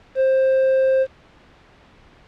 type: tone with quantisation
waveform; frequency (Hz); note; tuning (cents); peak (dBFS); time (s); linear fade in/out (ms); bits
triangle; 528; C5; +16; -12; 0.15-1.07; 50; 7
effects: pink hiss -50 dBFS RMS until 2.27 s + low-pass 3000 Hz 12 dB/octave